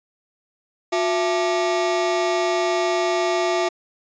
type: ring-modulated tone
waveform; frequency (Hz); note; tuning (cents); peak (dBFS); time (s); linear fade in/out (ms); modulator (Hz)
35% pulse; 514; C5; -31; -14; 0.92-3.69; 10; 154
effects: resampled to 16000 Hz